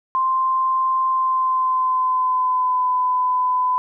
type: tone with pitch glide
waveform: sine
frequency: 1045 to 1005.9 Hz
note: C6 to B5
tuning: -2 to +31 cents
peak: -16 dBFS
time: 0.15-3.78 s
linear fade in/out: 0 ms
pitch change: -67 cents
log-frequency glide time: 1.08-2.87 s
effects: none

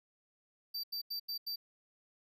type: tone bursts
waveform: square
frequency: 4658 Hz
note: D8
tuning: 15 cents flat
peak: -37 dBFS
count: 5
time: 0.74-1.56 s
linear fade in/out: 10 ms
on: 96 ms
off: 85 ms
effects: none

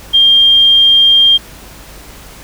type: tone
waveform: sine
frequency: 3200 Hz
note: G7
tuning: 35 cents sharp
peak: -4 dBFS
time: 0.13-1.38 s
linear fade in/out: 20 ms
effects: added 50 Hz sine -38 dBFS peak until 2.43 s + pink hiss -35 dBFS RMS until 2.43 s

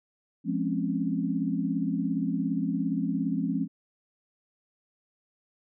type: chord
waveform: sine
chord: Db major seventh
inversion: first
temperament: just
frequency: 173.24 / 207.9 / 259.9 / 277.2 Hz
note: F3 / Ab3 / C4 / Db4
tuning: -14 / +2 / -11 / 0 cents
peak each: -31 dBFS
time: 0.44-3.68 s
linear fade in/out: 50 ms
effects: none

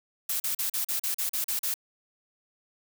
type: noise bursts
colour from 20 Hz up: blue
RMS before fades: -29 dBFS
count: 10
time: 0.29-1.741 s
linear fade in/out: 5 ms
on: 110 ms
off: 39 ms
effects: none

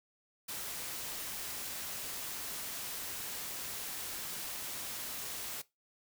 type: noise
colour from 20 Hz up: white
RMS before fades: -41 dBFS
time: 0.48-5.62 s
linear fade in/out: 10 ms
effects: noise-tail reverb RT60 0.2 s tail -19 dB re dry

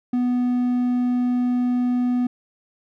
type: tone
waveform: triangle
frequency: 246.9 Hz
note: B3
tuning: in tune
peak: -16 dBFS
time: 0.13-2.27 s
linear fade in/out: 5 ms
effects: none

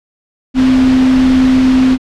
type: tone in noise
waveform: sine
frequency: 258.8 Hz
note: C4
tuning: 19 cents flat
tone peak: -6 dBFS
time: 0.54-1.98 s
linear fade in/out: 50 ms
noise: pink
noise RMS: -20 dBFS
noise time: 0.54-1.98 s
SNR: +11 dB
effects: low-pass 4000 Hz 12 dB/octave

